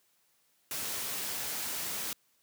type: noise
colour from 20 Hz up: white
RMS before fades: -36 dBFS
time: 0.71-2.13 s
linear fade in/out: 2 ms
effects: white hiss -71 dBFS RMS until 2.42 s + high-pass 80 Hz 12 dB/octave